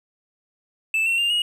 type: tone with pitch steps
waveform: triangle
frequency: 2637 / 2716 / 2797 / 2881 Hz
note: E7 / F7 / F7 / F#7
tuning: 0 / -49 / +2 / -47 cents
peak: -17 dBFS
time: 0.94-1.42 s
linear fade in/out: 2 ms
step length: 120 ms
effects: none